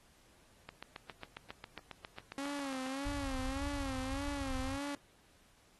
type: click train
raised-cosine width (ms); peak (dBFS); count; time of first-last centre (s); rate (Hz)
0.3; -28; 17; 0.69-2.864; 7.36
type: tone with vibrato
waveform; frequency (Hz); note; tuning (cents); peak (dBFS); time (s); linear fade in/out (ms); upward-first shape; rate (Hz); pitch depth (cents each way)
sawtooth; 272.7; C#4; -28; -34; 2.38-4.95; 0; sine; 1.7; 85
type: low-pass noise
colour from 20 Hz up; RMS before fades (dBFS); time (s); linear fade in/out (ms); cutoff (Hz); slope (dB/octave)
pink; -42; 3.05-4.78; 2; 110; 96
effects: pink hiss -66 dBFS RMS until 5.79 s + AAC 32 kbps